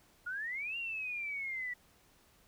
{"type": "exponential two-way sweep", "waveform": "sine", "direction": "up then down", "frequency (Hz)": [1407, 2800, 1943], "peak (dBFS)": -36, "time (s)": [0.26, 1.74], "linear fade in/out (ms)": 10, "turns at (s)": 0.77, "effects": ["pink hiss -66 dBFS RMS until 2.47 s"]}